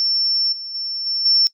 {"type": "tone with level steps", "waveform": "sine", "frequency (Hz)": 5410, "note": "E8", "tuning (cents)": 44, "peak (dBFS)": [-16, -28, -23, -19, -12], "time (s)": [0, 1.47], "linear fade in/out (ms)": 0, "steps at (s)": [0.52, 0.74, 1.06, 1.25], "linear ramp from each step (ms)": 10, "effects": ["noise-tail reverb RT60 0.1 s tail -21 dB re dry"]}